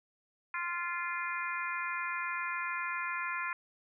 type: harmonic tone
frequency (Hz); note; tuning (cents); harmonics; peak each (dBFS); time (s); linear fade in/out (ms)
347.4; F4; -9; 3 / 4 / 5 / 6 / 7; -38 / -39 / -40 / -41 / -41; 0.54-3.53; 2
effects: none